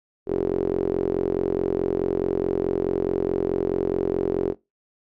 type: tone with band-pass filter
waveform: sawtooth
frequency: 44.69 Hz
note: F1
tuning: 41 cents sharp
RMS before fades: -24 dBFS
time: 0.26-4.55 s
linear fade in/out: 50 ms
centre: 390 Hz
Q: 5.7
effects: noise-tail reverb RT60 0.2 s tail -20 dB re dry